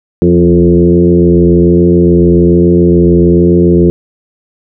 sine tone with frequency modulation, 261.6 Hz, C4, in tune, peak -3 dBFS, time 0.22-3.9 s, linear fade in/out 0 ms, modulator 87 Hz, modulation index 1.9, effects none

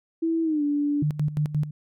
sine tone with pitch glide, 328 to 290.5 Hz, E4 to D4, -9 to -19 cents, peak -21 dBFS, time 0.22-1.03 s, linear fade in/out 10 ms, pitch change -210 cents, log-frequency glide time 0.43-0.63 s
sine tone with tremolo, 150 Hz, D3, 37 cents sharp, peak -20 dBFS, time 1.02-1.71 s, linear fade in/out 5 ms, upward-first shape square, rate 5.7 Hz, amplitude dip 75%
effects none

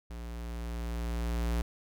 square tone with level ramp, 58.27 Hz, A#1, in tune, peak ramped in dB -40 to -28 dBFS, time 0.1-1.62 s, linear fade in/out 5 ms, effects none

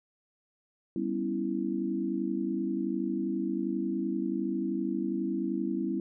sine chord, C# half-diminished seventh, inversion second, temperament equal, 196 / 246.9 / 277.2 / 329.6 Hz, G3 / B3 / C#4 / E4, 0 / 0 / 0 / 0 cents, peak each -34 / -35 / -35 / -32 dBFS, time 0.96-6 s, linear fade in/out 2 ms, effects none

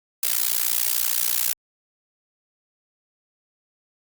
blue noise with amplitude modulation, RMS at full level -18 dBFS, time 0.23-1.53 s, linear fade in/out 2 ms, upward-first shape sine, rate 60.2 Hz, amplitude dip 95%, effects Opus 48 kbps

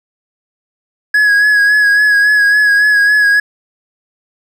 triangle tone with vibrato, 1672 Hz, G#6, 11 cents sharp, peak -5 dBFS, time 1.14-3.4 s, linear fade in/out 5 ms, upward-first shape sine, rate 3.6 Hz, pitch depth 32 cents each way, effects none

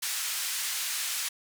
white band-pass noise, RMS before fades -32 dBFS, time 0.02-1.29 s, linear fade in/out 10 ms, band 1500 to 11000 Hz, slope 12 dB/octave, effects none

